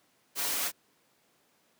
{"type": "noise with comb filter", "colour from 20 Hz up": "white", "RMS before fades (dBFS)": -31, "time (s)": [0.35, 0.72], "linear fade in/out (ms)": 50, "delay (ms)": 7.1, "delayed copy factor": 1, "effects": ["pink hiss -68 dBFS RMS until 1.79 s", "high-pass 200 Hz 12 dB/octave"]}